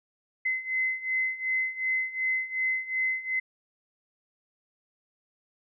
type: beating tone pair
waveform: sine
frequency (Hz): 2047 / 2049.7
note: C7 / C7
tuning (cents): -38 / -36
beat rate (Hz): 2.7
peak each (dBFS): -31 / -28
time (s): 0.45-3.4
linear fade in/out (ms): 10
effects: none

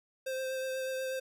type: tone with vibrato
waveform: square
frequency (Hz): 523.3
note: C5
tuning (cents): 0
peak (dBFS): -34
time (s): 0.26-1.2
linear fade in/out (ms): 10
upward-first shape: triangle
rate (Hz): 8.2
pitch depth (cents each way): 17
effects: none

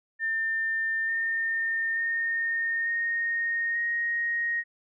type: tone with pitch steps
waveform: sine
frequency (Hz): 1800 / 1817.8 / 1835.7 / 1853.8 / 1872.1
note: A6 / A#6 / A#6 / A#6 / A#6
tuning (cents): +39 / -44 / -27 / -10 / +7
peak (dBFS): -25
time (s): 0.19-4.64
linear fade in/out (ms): 50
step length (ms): 890
effects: none

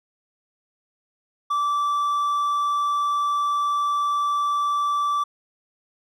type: tone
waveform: triangle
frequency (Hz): 1163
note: D6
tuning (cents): -17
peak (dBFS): -18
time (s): 1.5-5.24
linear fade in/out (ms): 10
effects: none

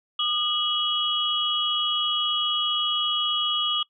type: tone cluster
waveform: sine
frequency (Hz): 1220 / 2939 / 3304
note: D#6 / F#7 / G#7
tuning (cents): -34 / -12 / -10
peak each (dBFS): -29 / -26 / -25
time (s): 0.19-3.83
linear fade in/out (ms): 5
effects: noise-tail reverb RT60 0.1 s tail -22 dB re dry

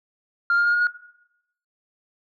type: tone with pitch steps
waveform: sine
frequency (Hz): 1396.9 / 1408.2 / 1419.7 / 1431.2 / 1442.8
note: F6 / F6 / F6 / F6 / F#6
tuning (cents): 0 / +14 / +28 / +42 / -44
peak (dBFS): -15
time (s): 0.5-0.87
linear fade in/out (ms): 2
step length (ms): 74
effects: noise-tail reverb RT60 0.8 s tail -18 dB re dry + tanh soft clip ceiling -14 dBFS

